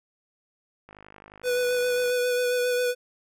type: click train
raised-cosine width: 0.5 ms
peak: -31 dBFS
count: 63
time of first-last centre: 0.89-2.099 s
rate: 51.3 Hz
type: tone with vibrato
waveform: square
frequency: 493.9 Hz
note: B4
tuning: in tune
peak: -23 dBFS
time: 1.43-2.95 s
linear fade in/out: 50 ms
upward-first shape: sine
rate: 7.4 Hz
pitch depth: 16 cents each way
effects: none